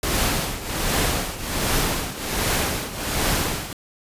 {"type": "noise with tremolo", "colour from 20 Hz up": "pink", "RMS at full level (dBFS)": -20, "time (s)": [0.03, 3.73], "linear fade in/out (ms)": 2, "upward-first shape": "triangle", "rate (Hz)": 1.3, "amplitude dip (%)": 80, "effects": ["resampled to 32000 Hz"]}